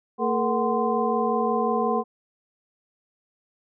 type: tone cluster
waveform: sine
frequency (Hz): 225.9 / 429.9 / 475.5 / 745 / 1036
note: A3 / A4 / A#4 / F#5 / C6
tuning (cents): +46 / -40 / +34 / +12 / -17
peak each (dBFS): -27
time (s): 0.18-2.04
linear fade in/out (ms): 50
effects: none